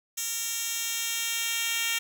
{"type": "tone with high-pass filter sweep", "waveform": "10% pulse", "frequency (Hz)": 461, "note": "A#4", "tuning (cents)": -19, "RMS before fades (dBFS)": -30, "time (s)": [0.17, 1.99], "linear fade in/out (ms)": 10, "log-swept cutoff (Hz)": [5500, 2900], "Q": 1.2, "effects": []}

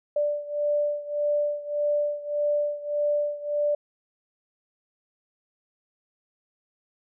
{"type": "beating tone pair", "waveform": "sine", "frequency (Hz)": [587.3, 589], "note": ["D5", "D5"], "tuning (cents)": [0, 5], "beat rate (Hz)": 1.7, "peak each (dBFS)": [-25, -28], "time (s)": [0.16, 3.75], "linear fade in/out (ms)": 5, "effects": []}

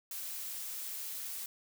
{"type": "noise", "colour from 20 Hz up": "blue", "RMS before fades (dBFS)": -41, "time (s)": [0.11, 1.46], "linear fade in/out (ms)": 2, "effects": []}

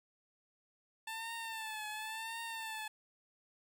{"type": "tone with vibrato", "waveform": "15% pulse", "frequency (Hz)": 885, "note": "A5", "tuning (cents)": 10, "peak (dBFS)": -34, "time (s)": [1.07, 2.88], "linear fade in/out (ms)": 5, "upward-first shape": "triangle", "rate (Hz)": 0.93, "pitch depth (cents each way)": 74, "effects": []}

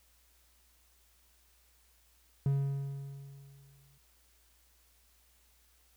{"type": "tone with exponential decay", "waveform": "triangle", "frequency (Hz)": 138.59, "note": "C#3", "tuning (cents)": 0, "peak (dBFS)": -23, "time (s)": [2.46, 3.98], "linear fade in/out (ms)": 2, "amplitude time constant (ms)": 330, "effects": ["added 59 Hz sine -68 dBFS peak until 5.96 s", "white hiss -68 dBFS RMS until 5.96 s"]}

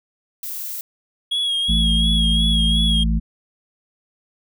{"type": "noise", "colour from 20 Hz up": "violet", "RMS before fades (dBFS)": -29, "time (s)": [0.43, 0.81], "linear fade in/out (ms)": 2}
{"type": "tone with vibrato", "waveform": "triangle", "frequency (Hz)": 3306, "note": "G#7", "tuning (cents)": -9, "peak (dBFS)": -17, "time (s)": [1.31, 3.04], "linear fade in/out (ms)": 10, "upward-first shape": "sine", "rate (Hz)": 2.8, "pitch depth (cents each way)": 40}
{"type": "harmonic tone", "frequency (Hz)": 55, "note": "A1", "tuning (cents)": 0, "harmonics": [1, 3, 4], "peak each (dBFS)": [-17, -23, -24], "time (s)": [1.68, 3.2], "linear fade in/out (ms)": 20}
{"effects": []}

